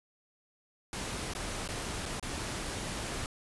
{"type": "noise with dropouts", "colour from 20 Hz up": "pink", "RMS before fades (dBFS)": -37, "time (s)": [0.93, 3.26], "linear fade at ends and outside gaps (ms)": 1, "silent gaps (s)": [[1.336, 1.35], [1.677, 1.688], [2.056, 2.06], [2.197, 2.227]], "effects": ["resampled to 24000 Hz"]}